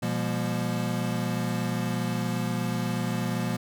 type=tone cluster; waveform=square; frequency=121 / 173.5 / 201.6 / 238.6 Hz; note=B2 / F3 / G3 / A#3; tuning=-35 / -11 / +49 / +41 cents; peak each=-32 / -32 / -34 / -33 dBFS; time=0.02-3.57 s; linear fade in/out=10 ms; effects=none